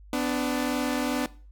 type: tone pair together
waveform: sawtooth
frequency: 251.3 / 293.7 Hz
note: B3 / D4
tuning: +30 / 0 cents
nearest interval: minor third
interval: 270 cents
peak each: -24 dBFS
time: 0.13-1.26 s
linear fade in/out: 2 ms
effects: noise-tail reverb RT60 0.4 s tail -19 dB re dry + added 50 Hz sine -46 dBFS peak until 1.51 s